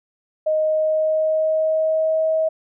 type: tone with pitch glide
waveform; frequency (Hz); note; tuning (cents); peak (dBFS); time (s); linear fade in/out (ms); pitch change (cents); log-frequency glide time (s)
sine; 622.3 to 636.8; D#5 to D#5; 0 to +40; -16; 0.46-2.49; 10; +40; 0.59-2.24
effects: none